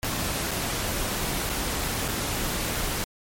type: noise with dropouts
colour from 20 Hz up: pink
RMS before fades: -28 dBFS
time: 0.03-3.04 s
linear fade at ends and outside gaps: 0 ms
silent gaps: 0.509-0.514 / 1.493-1.498 / 2.08-2.085 s
effects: MP3 64 kbps